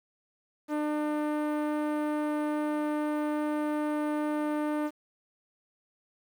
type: tone with low-pass filter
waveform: sawtooth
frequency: 300.2 Hz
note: D4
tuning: 38 cents sharp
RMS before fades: -30 dBFS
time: 0.68-4.91 s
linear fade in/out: 50 ms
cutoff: 1400 Hz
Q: 0.73
effects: 9-bit